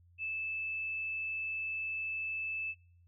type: tone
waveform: sine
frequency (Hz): 2626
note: E7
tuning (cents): -7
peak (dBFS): -34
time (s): 0.18-2.75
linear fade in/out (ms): 50
effects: noise-tail reverb RT60 0.5 s tail -26 dB re dry + added 87 Hz sine -60 dBFS peak until 3.07 s